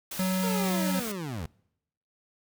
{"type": "noise", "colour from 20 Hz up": "white", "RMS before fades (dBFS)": -37, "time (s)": [0.11, 1.12], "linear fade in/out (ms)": 5}
{"type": "tone", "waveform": "square", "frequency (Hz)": 186.6, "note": "F#3", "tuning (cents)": 15, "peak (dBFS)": -26, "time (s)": [0.19, 1], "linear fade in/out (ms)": 5}
{"type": "linear sweep", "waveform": "25% pulse", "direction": "down", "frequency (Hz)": [475.3, 69.3], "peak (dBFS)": -29, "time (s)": [0.43, 1.46], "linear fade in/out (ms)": 5}
{"effects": ["noise-tail reverb RT60 0.8 s tail -25 dB re dry"]}